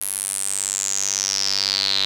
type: tone with band-pass filter sweep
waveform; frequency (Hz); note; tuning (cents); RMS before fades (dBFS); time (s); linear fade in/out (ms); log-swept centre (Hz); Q
sawtooth; 98; G2; 0; -23; 0.01-2.05; 0; 11000 to 3900; 8
effects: none